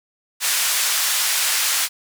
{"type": "band-pass noise", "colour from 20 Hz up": "white", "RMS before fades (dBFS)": -20, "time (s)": [0.4, 1.89], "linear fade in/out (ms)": 50, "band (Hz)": [1100, 11000], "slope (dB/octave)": 12, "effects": []}